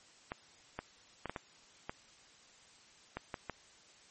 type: clicks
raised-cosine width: 0.5 ms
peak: -23 dBFS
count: 9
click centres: 0.319 / 0.79 / 1.257 / 1.296 / 1.362 / 1.895 / 3.17 / 3.342 / 3.497 s
effects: white hiss -61 dBFS RMS until 4.1 s + MP3 32 kbps